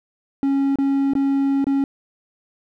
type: tone with dropouts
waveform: triangle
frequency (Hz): 275.3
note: C#4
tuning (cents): -12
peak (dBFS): -14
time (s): 0.43-1.84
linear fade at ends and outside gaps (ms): 1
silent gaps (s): 0.757-0.786 / 1.135-1.152 / 1.643-1.668
effects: none